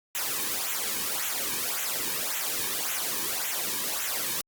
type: noise with flanger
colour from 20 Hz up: white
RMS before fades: -30 dBFS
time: 0.15-4.41 s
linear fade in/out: 0 ms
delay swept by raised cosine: 0.2 to 1.5 ms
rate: 1.8 Hz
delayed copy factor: -0.75
effects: Opus 48 kbps